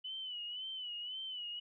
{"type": "tone with vibrato", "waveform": "sine", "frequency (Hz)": 2986, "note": "F#7", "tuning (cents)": 15, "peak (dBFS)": -40, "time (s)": [0.04, 1.6], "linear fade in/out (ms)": 10, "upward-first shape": "sine", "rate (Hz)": 1.9, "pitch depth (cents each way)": 75, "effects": []}